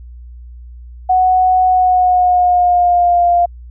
sine tone with pitch glide, 740 to 698.5 Hz, F#5 to F5, 0 to 0 cents, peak -8 dBFS, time 1.09-3.46 s, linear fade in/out 10 ms, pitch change -100 cents, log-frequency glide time 1.66-3.25 s, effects added 60 Hz sine -31 dBFS peak until 3.7 s

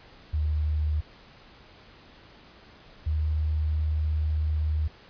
sine tone pair in turn, 76.1 / 77.03 Hz, D#2 / D#2, -38 / -17 cents, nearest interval unison, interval 21 cents, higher second, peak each -23 dBFS, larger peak neither, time 0.33-1.01 / 3.06-4.88 s, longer second, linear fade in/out 10 ms, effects pink hiss -52 dBFS RMS until 5.09 s + resampled to 11025 Hz

